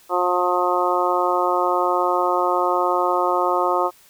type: harmonic tone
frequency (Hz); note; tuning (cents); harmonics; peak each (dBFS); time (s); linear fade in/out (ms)
178.9; F3; +42; 2 / 3 / 4 / 5 / 6 / 7; -24 / -24 / -24 / -24 / -24 / -24; 0.09-3.91; 50
effects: white hiss -52 dBFS RMS until 4.09 s